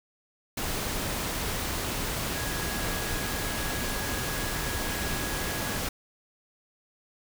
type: tone in noise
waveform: sine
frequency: 1661.2 Hz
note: G#6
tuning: in tune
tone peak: -39 dBFS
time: 2.35-5.77 s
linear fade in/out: 5 ms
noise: pink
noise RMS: -31 dBFS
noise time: 0.57-5.89 s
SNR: -11 dB
effects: none